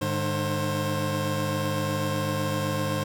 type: tone cluster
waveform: 25% pulse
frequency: 102.7 / 150.1 / 531 Hz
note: G#2 / D3 / C5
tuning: -19 / +38 / +25 cents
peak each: -26 dBFS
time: 0.01-3.04 s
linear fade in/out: 10 ms
effects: none